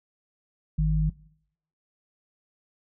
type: tone pair together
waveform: sine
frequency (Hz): 51.91 / 155.56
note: G#1 / D#3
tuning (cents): 0 / 0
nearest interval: octave + perfect fifth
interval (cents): 1900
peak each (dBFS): -23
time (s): 0.78-1.1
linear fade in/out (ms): 10
effects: noise-tail reverb RT60 0.7 s tail -21 dB re dry